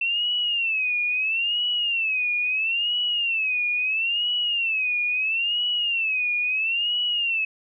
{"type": "tone with vibrato", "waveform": "sine", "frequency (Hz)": 2675, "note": "E7", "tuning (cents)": 25, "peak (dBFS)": -21, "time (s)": [0.01, 7.45], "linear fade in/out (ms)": 5, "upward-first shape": "sine", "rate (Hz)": 0.75, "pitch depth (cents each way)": 160, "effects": []}